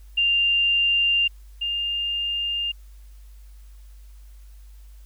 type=tone pair in turn; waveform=sine; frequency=2792 / 2807 Hz; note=F7 / F7; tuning=-1 / +8 cents; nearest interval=unison; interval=9 cents; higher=second; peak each=-17 / -23 dBFS; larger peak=first; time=0.17-1.28 / 1.61-2.72 s; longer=neither; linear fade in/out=10 ms; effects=added 50 Hz sine -42 dBFS peak until 5.05 s + white hiss -61 dBFS RMS until 5.05 s